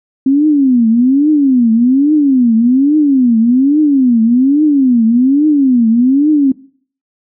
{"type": "tone with vibrato", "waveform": "sine", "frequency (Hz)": 261.6, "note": "C4", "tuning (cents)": 0, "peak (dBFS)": -6, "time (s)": [0.26, 6.52], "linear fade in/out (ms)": 5, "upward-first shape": "triangle", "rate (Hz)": 1.2, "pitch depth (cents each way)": 300, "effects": ["noise-tail reverb RT60 0.5 s tail -20 dB re dry"]}